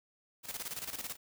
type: noise with tremolo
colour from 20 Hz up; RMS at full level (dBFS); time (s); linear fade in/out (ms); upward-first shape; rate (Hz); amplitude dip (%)
white; -39; 0.43-1.17; 50; square; 18; 70
effects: none